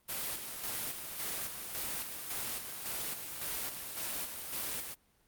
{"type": "noise with tremolo", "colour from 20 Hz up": "white", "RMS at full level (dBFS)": -37, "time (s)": [0.08, 4.95], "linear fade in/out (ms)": 20, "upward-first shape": "square", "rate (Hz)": 1.8, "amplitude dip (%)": 45, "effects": ["pink hiss -70 dBFS RMS until 5.27 s", "Opus 32 kbps"]}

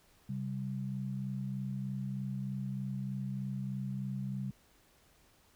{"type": "tone pair together", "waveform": "sine", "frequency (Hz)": [132.75, 196], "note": ["C3", "G3"], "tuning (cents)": [25, 0], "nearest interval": "perfect fifth", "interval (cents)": 675, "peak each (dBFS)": [-37, -38], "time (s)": [0.29, 4.51], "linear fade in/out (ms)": 5, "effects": ["pink hiss -66 dBFS RMS until 5.55 s"]}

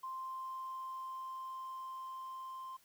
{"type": "tone with level ramp", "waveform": "triangle", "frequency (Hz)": 1046.5, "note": "C6", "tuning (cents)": 0, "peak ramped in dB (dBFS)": [-36, -41], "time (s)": [0.03, 2.77], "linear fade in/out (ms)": 10, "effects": ["tanh soft clip ceiling -38 dBFS", "white hiss -68 dBFS RMS until 2.84 s"]}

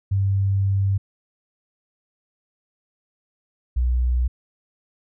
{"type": "tone pair in turn", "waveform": "sine", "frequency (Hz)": [98, 61.54], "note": ["G2", "B1"], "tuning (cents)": [0, -5], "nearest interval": "minor sixth", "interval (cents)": 805, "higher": "first", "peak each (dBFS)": [-17, -17], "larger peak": "neither", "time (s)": [[0.11, 0.98], [3.76, 4.28]], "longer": "first", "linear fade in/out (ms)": 10, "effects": []}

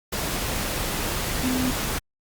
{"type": "tone in noise", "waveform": "sine", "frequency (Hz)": 254.7, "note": "C4", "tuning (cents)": -46, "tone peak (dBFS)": -22, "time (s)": [1.43, 1.71], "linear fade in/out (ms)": 10, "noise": "pink", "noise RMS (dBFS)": -27, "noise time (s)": [0.12, 1.99], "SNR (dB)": 2, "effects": ["Opus 48 kbps"]}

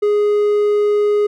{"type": "tone", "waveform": "triangle", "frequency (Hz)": 415.3, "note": "G#4", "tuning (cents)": 0, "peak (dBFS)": -10, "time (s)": [0.02, 1.27], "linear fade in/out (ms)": 10, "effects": []}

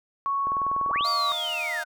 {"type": "tone with pitch glide", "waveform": "sine", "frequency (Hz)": [1108.7, 1147.8], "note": ["C#6", "D6"], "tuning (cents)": [0, -40], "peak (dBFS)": -23, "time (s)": [0.26, 1.32], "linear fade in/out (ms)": 0, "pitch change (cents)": 60, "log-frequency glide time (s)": [0.83, 1.02]}
{"type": "click train", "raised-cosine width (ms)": 1, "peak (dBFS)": -23, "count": 12, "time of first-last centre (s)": [0.47, 1.009], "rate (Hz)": 20.4}
{"type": "linear two-way sweep", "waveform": "sine", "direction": "up then down", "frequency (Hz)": [119.6, 4699, 1460], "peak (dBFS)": -27, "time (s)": [0.88, 1.85], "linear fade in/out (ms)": 50, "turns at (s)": 1.08}
{"type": "chord", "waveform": "sawtooth", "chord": "Eb suspended second", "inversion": "none", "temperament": "just", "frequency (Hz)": [622.3, 700, 933.4], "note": ["Eb5", "F5", "Bb5"], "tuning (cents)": [0, 4, 2], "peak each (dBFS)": [-33, -31, -35], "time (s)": [1.04, 1.84], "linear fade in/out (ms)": 10}
{"effects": []}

